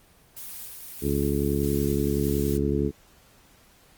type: noise with tremolo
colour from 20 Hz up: blue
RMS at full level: -38 dBFS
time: 0.36-2.58 s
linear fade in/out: 10 ms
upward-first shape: square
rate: 1.6 Hz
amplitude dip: 25%
type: harmonic tone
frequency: 70.7 Hz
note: C#2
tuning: 35 cents sharp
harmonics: 1 / 2 / 3 / 4 / 5 / 6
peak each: -29 / -29 / -29 / -29 / -29 / -29 dBFS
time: 1.01-2.92 s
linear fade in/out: 50 ms
effects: pink hiss -57 dBFS RMS until 3.97 s + Opus 24 kbps